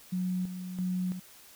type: tone with tremolo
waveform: sine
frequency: 182.8 Hz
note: F#3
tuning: 21 cents flat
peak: -28 dBFS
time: 0.12-1.2 s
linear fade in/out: 10 ms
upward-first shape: square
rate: 1.5 Hz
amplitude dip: 60%
effects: white hiss -54 dBFS RMS until 1.55 s